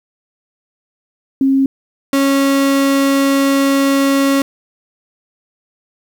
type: tone pair in turn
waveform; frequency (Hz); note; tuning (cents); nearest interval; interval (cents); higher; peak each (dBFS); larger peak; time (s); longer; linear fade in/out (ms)
sine / 35% pulse; 269.7 / 275.2; C#4 / C#4; -47 / -12; unison; 35; second; -9; neither; 1.41-1.66 / 2.13-4.42; second; 2
effects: 8-bit